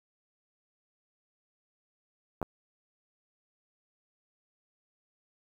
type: clicks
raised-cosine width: 1 ms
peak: -19 dBFS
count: 2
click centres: 2.416 / 2.428 s
effects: 8-bit